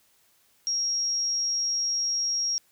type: tone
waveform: sine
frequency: 5600 Hz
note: F8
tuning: 4 cents sharp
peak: -24 dBFS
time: 0.67-2.58 s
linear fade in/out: 0 ms
effects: white hiss -64 dBFS RMS until 2.71 s